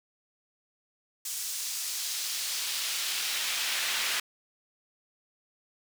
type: noise with high-pass filter sweep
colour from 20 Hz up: brown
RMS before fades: -32 dBFS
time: 1.25-4.2 s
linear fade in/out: 5 ms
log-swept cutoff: 6800 to 2300 Hz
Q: 0.91
effects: none